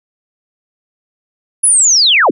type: linear sweep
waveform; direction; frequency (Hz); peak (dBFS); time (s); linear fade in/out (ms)
sine; down; 10548 to 156.3; -6; 1.63-2.31; 10
effects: none